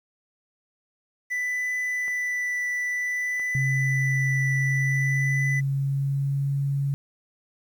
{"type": "tone with vibrato", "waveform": "triangle", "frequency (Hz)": 1984, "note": "B6", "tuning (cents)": 7, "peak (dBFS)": -23, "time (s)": [1.3, 5.61], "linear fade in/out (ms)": 20, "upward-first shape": "triangle", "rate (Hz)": 0.54, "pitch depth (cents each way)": 11}
{"type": "clicks", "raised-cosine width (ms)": 0.5, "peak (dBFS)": -29, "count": 2, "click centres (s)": [2.081, 3.397]}
{"type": "tone with pitch glide", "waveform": "sine", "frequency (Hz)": [133.9, 139.59], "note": ["C3", "C#3"], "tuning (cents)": [40, 12], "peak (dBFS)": -22, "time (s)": [3.55, 6.94], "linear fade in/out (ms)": 0, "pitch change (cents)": 72, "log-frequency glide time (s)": [4.29, 6.52]}
{"effects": ["9-bit"]}